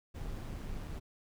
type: noise with amplitude modulation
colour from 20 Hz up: brown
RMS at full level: -39 dBFS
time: 0.14-1 s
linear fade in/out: 20 ms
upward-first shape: sine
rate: 147 Hz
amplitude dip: 35%
effects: none